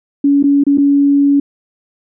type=tone with dropouts; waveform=sine; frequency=282.5 Hz; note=C#4; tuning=33 cents sharp; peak=-7 dBFS; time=0.24-1.4 s; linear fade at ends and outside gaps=5 ms; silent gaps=0.428-0.438 / 0.638-0.666 / 0.775-0.781 s; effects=none